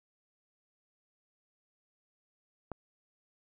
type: click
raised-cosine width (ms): 1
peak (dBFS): -24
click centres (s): 2.717
effects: none

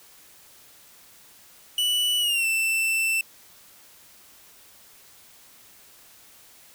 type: tone with pitch glide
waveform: 45% pulse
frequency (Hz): 2960 to 2668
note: F#7 to E7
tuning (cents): 0 to +20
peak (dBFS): -21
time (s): 1.78-3.21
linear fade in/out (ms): 2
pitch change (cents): -180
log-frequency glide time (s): 2.19-2.46
effects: white hiss -52 dBFS RMS until 6.74 s

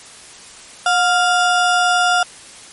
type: ring-modulated tone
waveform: square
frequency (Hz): 1058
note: C6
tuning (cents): +19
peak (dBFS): -10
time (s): 0.86-2.23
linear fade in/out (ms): 2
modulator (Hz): 337
effects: white hiss -39 dBFS RMS until 2.72 s + MP3 48 kbps

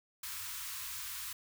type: band-stop noise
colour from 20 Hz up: white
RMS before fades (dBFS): -42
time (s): 0.23-1.33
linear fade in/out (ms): 5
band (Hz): 110 to 940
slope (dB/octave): 96
effects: none

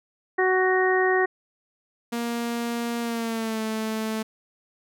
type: harmonic tone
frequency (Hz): 372.5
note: F#4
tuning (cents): +12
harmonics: 1 / 2 / 3 / 4 / 5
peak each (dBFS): -21 / -26 / -30 / -32 / -24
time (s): 0.38-1.26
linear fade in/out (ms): 10
type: tone with pitch glide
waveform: sawtooth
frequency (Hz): 235.3 to 219.5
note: A#3 to A3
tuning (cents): +16 to -4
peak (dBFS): -22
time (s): 2.12-4.23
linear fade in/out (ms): 10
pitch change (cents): -120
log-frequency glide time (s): 3.01-3.61
effects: none

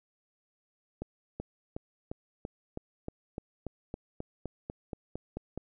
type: accelerating click train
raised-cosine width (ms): 2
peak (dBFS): -23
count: 17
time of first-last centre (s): 1.02-5.576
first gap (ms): 380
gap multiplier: 0.96
effects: none

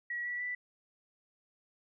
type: tone with pitch steps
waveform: sine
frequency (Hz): 1921 / 1947.8 / 1975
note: B6 / B6 / B6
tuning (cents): -48 / -24 / 0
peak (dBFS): -34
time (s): 0.1-0.55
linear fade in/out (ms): 5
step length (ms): 150
effects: none

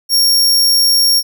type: tone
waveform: sawtooth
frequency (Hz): 5540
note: F8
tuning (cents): -15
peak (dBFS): -6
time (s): 0.09-1.23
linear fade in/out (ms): 50
effects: none

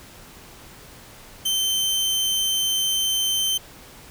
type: tone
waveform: sawtooth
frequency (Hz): 3099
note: G7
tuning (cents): -21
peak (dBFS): -17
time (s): 1.45-3.58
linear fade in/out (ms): 10
effects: pink hiss -45 dBFS RMS until 4.1 s

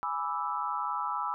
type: chord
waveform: sine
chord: E dominant seventh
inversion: first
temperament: equal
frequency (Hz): 830.6 / 987.8 / 1174.7 / 1318.5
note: G#5 / B5 / D6 / E6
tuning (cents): 0 / 0 / 0 / 0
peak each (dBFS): -37 / -34 / -37 / -34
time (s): 0.03-1.34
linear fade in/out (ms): 0
effects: none

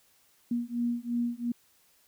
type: beating tone pair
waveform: sine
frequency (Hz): 237.1 / 240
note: A#3 / B3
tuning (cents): +30 / -49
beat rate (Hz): 2.9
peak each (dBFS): -31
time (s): 0.51-1.52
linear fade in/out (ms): 5
effects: white hiss -65 dBFS RMS until 2.07 s

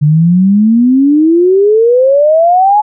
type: exponential sweep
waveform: sine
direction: up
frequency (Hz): 144.6 to 858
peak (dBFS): -4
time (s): 0.01-2.82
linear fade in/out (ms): 20
effects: none

